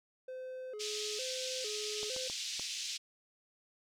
triangle tone with vibrato, 466.2 Hz, A#4, in tune, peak -39 dBFS, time 0.28-2.28 s, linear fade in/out 5 ms, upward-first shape square, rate 1.1 Hz, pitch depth 170 cents each way
white band-pass noise, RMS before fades -40 dBFS, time 0.79-2.98 s, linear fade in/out 20 ms, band 2700 to 6200 Hz, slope 24 dB/octave
clicks, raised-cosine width 1 ms, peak -33 dBFS, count 4, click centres 2.031 / 2.164 / 2.299 / 2.596 s
effects none

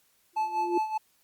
sine tone with exponential growth, 349.2 Hz, F4, in tune, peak -22 dBFS, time 0.33-0.78 s, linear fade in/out 5 ms, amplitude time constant 97 ms
triangle tone with tremolo, 869 Hz, A5, 22 cents flat, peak -22 dBFS, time 0.36-0.98 s, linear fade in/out 10 ms, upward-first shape sine, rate 5.2 Hz, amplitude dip 70%
effects white hiss -67 dBFS RMS until 1.23 s + Opus 48 kbps

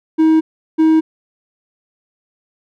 triangle tone pair in turn, 317.8 / 317.8 Hz, D#4 / D#4, +37 / +37 cents, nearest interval unison, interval 0 cents, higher neither, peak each -6 / -6 dBFS, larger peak neither, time 0.18-0.41 / 0.78-1.01 s, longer neither, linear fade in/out 20 ms, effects none

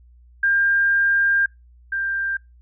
sine tone pair in turn, 1600 / 1585.3 Hz, G6 / G6, +35 / +19 cents, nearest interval unison, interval 16 cents, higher first, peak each -15 / -21 dBFS, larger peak first, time 0.43-1.46 / 1.92-2.37 s, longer first, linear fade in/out 5 ms, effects noise-tail reverb RT60 0.2 s tail -24 dB re dry + added 60 Hz sine -47 dBFS peak until 2.61 s

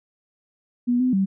sine tone with pitch steps, 243.4 / 253.9 / 193 Hz, B3 / B3 / G3, -25 / +48 / -27 cents, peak -17 dBFS, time 0.87-1.26 s, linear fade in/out 20 ms, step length 130 ms, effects none

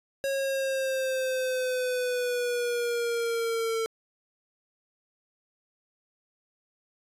square linear sweep, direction down, 548 to 448.5 Hz, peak -27 dBFS, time 0.24-3.86 s, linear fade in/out 0 ms, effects resampled to 32000 Hz

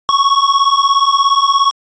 square beating tone pair, 1100 / 1117 Hz, C#6 / C#6, -14 / +13 cents, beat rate 17 Hz, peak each -13 dBFS, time 0.09-1.71 s, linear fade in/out 0 ms, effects resampled to 16000 Hz

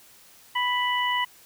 harmonic tone, 987.8 Hz, B5, in tune, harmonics 1 / 2 / 3, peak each -25 / -27 / -29 dBFS, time 0.55-1.25 s, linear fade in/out 10 ms, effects white hiss -53 dBFS RMS until 1.45 s

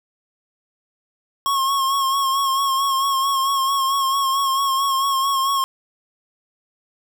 square tone with vibrato, 1087 Hz, C#6, 34 cents flat, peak -18 dBFS, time 1.46-5.64 s, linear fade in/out 0 ms, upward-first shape sine, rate 4.5 Hz, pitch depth 40 cents each way, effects none

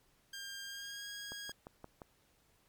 15% pulse tone with pitch glide, 1600 to 1640.2 Hz, G6 to G#6, +35 to -22 cents, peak -37 dBFS, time 0.33-1.52 s, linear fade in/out 5 ms, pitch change +43 cents, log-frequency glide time 0.64-1.08 s
click train, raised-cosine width 1 ms, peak -33 dBFS, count 5, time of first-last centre 1.32-2.018 s, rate 5.73 Hz
effects pink hiss -71 dBFS RMS until 2.68 s + MP3 96 kbps

